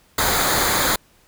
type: noise with comb filter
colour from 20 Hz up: pink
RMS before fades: -19 dBFS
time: 0.18-0.96 s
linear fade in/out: 5 ms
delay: 0.36 ms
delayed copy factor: -0.65
effects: pink hiss -56 dBFS RMS until 1.27 s